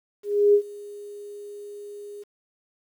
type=tone with ADSR envelope; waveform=sine; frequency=410.4 Hz; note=G#4; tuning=21 cents flat; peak=-12 dBFS; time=0.23-2.24 s; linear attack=310 ms; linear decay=80 ms; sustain=-24 dB; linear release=19 ms; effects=9-bit